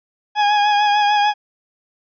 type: tone with vibrato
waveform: 40% pulse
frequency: 829 Hz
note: G#5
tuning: 3 cents flat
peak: -12 dBFS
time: 0.35-1.34 s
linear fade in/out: 50 ms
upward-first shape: sine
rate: 6.7 Hz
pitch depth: 27 cents each way
effects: resampled to 11025 Hz